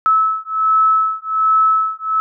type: beating tone pair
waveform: sine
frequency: 1300 / 1301.3 Hz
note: E6 / E6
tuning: -24 / -23 cents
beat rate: 1.3 Hz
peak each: -15 dBFS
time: 0.06-2.2 s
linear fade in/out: 0 ms
effects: none